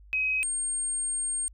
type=tone pair in turn; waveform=sine; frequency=2534 / 8550 Hz; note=D#7 / C9; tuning=+31 / +36 cents; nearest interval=octave + major sixth; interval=2105 cents; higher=second; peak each=-24 / -27 dBFS; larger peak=first; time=0.13-0.43 / 0.43-1.48 s; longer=second; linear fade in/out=0 ms; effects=added 50 Hz sine -49 dBFS peak until 1.53 s